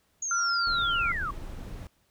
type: linear sweep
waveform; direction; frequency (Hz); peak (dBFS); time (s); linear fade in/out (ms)
sine; down; 6700 to 1085; -29; 0.22-1.31; 5
type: tone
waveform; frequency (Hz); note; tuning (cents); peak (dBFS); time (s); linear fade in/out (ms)
sine; 1385; F6; -15; -25; 0.31-1.12; 2
type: noise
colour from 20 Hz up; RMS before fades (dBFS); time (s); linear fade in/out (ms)
brown; -38; 0.67-1.87; 0
effects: pink hiss -69 dBFS RMS until 2.1 s